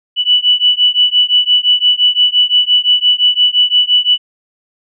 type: beating tone pair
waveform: sine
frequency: 2960 / 2965.8 Hz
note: F#7 / F#7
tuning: 0 / +3 cents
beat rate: 5.8 Hz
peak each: -11 dBFS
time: 0.16-4.18 s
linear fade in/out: 50 ms
effects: none